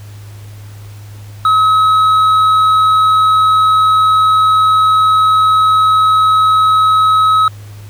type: tone with hard clipping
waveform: sine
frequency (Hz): 1280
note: D#6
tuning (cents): +49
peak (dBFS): -8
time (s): 1.45-7.48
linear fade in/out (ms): 2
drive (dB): 4
effects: added 103 Hz sine -29 dBFS peak until 7.89 s + pink hiss -42 dBFS RMS until 7.89 s